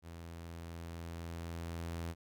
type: tone with level ramp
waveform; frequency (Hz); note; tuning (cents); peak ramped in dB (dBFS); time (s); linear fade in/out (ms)
sawtooth; 83.9; E2; +31; -43 to -34; 0.02-2.15; 50
effects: none